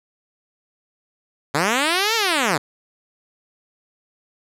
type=linear two-way sweep; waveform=5% pulse; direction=up then down; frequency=133 to 466.2 to 133 Hz; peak=-6 dBFS; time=1.54-2.58 s; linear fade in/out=10 ms; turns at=2.15 s; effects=low-pass 11000 Hz 12 dB/octave